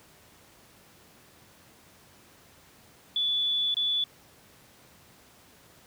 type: tone with dropouts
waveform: sine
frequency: 3452 Hz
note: A7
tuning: 34 cents flat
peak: -24 dBFS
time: 3.16-4.04 s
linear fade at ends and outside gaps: 2 ms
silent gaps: 3.743-3.768 s
effects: pink hiss -56 dBFS RMS until 5.86 s + high-pass 80 Hz 12 dB/octave